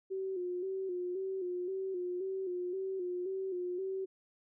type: tone with vibrato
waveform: sine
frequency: 370 Hz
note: F#4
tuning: in tune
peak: -34 dBFS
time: 0.1-4.06 s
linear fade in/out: 20 ms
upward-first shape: square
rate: 1.9 Hz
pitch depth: 57 cents each way
effects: none